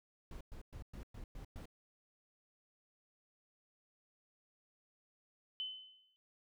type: noise bursts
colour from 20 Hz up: brown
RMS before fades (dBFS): -48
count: 7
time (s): 0.31-1.656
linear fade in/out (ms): 2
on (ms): 98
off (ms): 110
type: tone with exponential decay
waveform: sine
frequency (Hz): 3038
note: F#7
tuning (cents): +45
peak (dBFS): -36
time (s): 5.6-6.16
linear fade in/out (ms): 0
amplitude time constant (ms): 120
effects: none